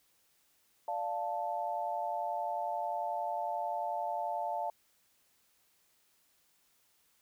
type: chord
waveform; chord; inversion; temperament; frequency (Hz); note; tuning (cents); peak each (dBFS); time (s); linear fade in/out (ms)
sine; D minor; none; equal; 587.3 / 698.5 / 880; D5 / F5 / A5; 0 / 0 / 0; -40 / -36 / -36; 0.88-4.7; 2
effects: white hiss -71 dBFS RMS until 7.21 s